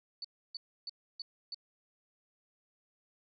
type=tone bursts; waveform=sine; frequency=4491 Hz; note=C#8; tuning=22 cents sharp; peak=-38 dBFS; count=5; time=0.22-1.545 s; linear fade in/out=2 ms; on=25 ms; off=300 ms; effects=none